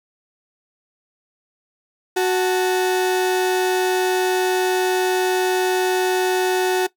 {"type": "tone pair together", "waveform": "35% pulse", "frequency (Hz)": [370, 880], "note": ["F#4", "A5"], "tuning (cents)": [0, 0], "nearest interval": "octave + minor third", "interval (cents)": 1500, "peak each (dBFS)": [-15, -25], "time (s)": [2.16, 6.87], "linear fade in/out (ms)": 10, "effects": ["noise-tail reverb RT60 0.1 s tail -18 dB re dry"]}